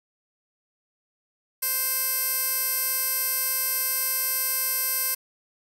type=tone with band-pass filter; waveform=15% pulse; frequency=523.3 Hz; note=C5; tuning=in tune; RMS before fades=-26 dBFS; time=1.62-5.15 s; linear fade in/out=10 ms; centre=12000 Hz; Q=2.4; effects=none